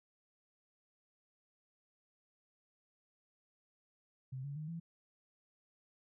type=tone with pitch steps; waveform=sine; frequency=130.81 / 141.83 / 153.77 / 166.73 Hz; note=C3 / C#3 / D#3 / E3; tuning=0 / +40 / -20 / +20 cents; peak=-40 dBFS; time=4.32-4.8 s; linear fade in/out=10 ms; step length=120 ms; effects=none